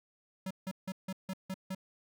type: tone bursts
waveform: square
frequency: 189.2 Hz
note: F#3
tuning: 39 cents sharp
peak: -36 dBFS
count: 7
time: 0.46-1.749 s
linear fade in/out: 5 ms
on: 47 ms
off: 160 ms
effects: none